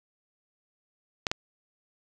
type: clicks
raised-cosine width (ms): 0.2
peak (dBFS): -9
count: 2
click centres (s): 1.268 / 1.315
effects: none